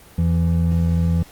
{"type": "tone pair together", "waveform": "triangle", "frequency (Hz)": [84.1, 167.82], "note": ["E2", "E3"], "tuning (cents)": [35, 31], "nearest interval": "octave", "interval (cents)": 1196, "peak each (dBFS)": -16, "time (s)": [0.18, 1.23], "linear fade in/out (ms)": 5, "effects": ["pink hiss -46 dBFS RMS until 1.31 s", "Opus 24 kbps"]}